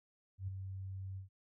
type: tone with ADSR envelope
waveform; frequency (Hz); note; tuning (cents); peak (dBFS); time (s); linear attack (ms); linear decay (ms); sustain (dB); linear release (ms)
sine; 95.6; G2; -43; -35; 0.38-1.29; 100; 7; -6; 120
effects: none